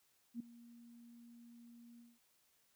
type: tone with ADSR envelope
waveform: sine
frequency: 235.7 Hz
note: A#3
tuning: 19 cents sharp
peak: -38 dBFS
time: 0.34-2.19 s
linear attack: 60 ms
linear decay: 6 ms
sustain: -18 dB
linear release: 200 ms
effects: white hiss -75 dBFS RMS until 2.75 s